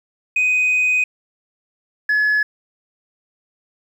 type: tone pair in turn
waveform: sine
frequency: 2501 / 1703.3 Hz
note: D#7 / G#6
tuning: +8 / +43 cents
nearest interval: perfect fifth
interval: 665 cents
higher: first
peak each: -12 dBFS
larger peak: neither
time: 0.36-1.04 / 2.09-2.43 s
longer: first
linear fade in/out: 5 ms
effects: tanh soft clip ceiling -12 dBFS + 8-bit